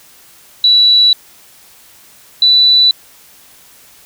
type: tone pair in turn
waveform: sine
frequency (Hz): 3938 / 3970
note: B7 / B7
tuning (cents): -6 / +8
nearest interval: unison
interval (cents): 14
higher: second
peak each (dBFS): -5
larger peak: neither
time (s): 0.64-1.13 / 2.42-2.91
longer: neither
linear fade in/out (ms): 2
effects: white hiss -43 dBFS RMS until 4.05 s